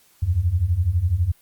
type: beating tone pair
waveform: sine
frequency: 80.4 / 92.4 Hz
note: E2 / F#2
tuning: -43 / -2 cents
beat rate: 12 Hz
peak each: -22 / -19 dBFS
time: 0.22-1.32 s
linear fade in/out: 10 ms
effects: white hiss -57 dBFS RMS until 1.41 s + Opus 48 kbps